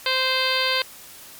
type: harmonic tone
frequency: 520 Hz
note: C5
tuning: 11 cents flat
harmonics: 1 / 2 / 3 / 4 / 5 / 6 / 7 / 8 / 9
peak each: -28 / -28 / -28 / -28 / -28 / -28 / -28 / -28 / -28 dBFS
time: 0.06-0.82 s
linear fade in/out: 2 ms
effects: white hiss -43 dBFS RMS until 1.39 s + MP3 96 kbps